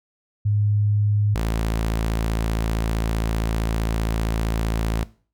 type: tone pair in turn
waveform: sine / sawtooth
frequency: 103.83 / 55.32 Hz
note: G#2 / A1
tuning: 0 / +10 cents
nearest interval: major seventh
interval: 1090 cents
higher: first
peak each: -17 dBFS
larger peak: neither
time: 0.45-1.35 / 1.35-5.04 s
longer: second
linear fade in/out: 10 ms
effects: noise-tail reverb RT60 0.4 s tail -19 dB re dry